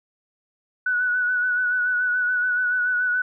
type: tone with vibrato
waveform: sine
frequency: 1480 Hz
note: F#6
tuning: in tune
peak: -19 dBFS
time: 0.86-3.22 s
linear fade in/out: 5 ms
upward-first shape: sine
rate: 7 Hz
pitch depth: 31 cents each way
effects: none